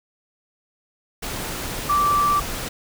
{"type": "tone in noise", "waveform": "sine", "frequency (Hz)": 1167, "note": "D6", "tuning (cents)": -11, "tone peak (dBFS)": -16, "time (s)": [1.89, 2.4], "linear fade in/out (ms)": 10, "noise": "pink", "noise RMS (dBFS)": -29, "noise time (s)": [1.22, 2.69], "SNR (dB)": 10, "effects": []}